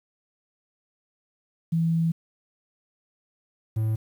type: tone pair in turn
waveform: sine / triangle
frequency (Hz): 164.81 / 110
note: E3 / A2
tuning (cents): 0 / 0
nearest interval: perfect fifth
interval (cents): 700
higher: first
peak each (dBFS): -20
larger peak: neither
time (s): 1.72-2.12 / 3.76-3.96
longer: first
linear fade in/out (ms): 10
effects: 9-bit